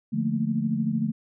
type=chord; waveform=sine; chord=Bb major seventh; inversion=first; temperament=equal; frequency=146.83 / 174.61 / 220 / 233.1 Hz; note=D3 / F3 / A3 / Bb3; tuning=0 / 0 / 0 / 0 cents; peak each=-30 / -31 / -25 / -31 dBFS; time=0.12-1.12 s; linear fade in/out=20 ms; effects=none